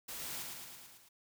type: noise with echo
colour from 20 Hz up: white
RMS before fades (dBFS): -44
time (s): 0.08-0.43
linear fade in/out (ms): 10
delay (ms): 110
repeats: 6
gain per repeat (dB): -3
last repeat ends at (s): 1.09
effects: none